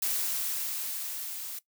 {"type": "noise with level ramp", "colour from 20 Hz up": "blue", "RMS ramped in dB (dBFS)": [-29, -39], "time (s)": [0.02, 1.59], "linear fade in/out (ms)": 5, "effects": ["noise-tail reverb RT60 0.1 s tail -18 dB re dry"]}